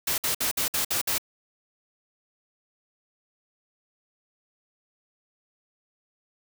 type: noise bursts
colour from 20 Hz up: white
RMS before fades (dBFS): -26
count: 7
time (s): 0.07-1.182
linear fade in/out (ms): 5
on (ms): 110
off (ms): 57
effects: none